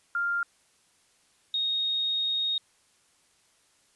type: tone pair in turn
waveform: sine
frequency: 1396.9 / 3729 Hz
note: F6 / A#7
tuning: 0 / 0 cents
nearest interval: octave + perfect fourth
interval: 1700 cents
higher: second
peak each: -25 dBFS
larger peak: neither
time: 0.15-0.43 / 1.54-2.58 s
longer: second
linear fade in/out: 2 ms
effects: white hiss -65 dBFS RMS until 3.95 s + resampled to 24000 Hz